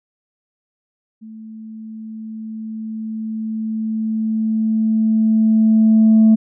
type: tone with level ramp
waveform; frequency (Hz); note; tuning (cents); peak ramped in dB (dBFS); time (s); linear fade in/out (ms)
sine; 220; A3; 0; -33 to -5; 1.21-6.36; 20
effects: tanh soft clip ceiling -5 dBFS